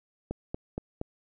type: click train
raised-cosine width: 2 ms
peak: -19 dBFS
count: 4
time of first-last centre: 0.31-1.014 s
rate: 4.26 Hz
effects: none